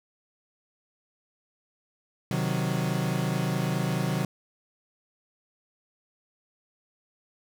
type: chord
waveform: 40% pulse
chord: C diminished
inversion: none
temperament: equal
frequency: 130.81 / 155.56 / 185 Hz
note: C3 / Eb3 / Gb3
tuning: 0 / 0 / 0 cents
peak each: -29 dBFS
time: 2.31-4.25 s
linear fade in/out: 2 ms
effects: none